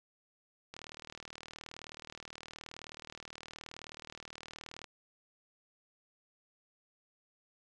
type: click train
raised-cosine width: 0.2 ms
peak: -28 dBFS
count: 161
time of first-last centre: 0.74-4.843 s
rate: 39 Hz
effects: resampled to 24000 Hz